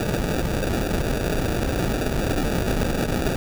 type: noise with sample-and-hold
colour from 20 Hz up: pink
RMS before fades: -23 dBFS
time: 0-3.36 s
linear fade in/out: 2 ms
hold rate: 1050 Hz
effects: none